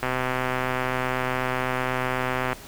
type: click train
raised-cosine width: 0.5 ms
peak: -10 dBFS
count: 321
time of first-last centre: 0.03-2.53 s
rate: 128 Hz
effects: pink hiss -43 dBFS RMS until 2.67 s